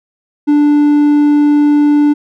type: tone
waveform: triangle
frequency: 293.7 Hz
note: D4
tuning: in tune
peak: -4 dBFS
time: 0.47-2.14 s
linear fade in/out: 20 ms
effects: none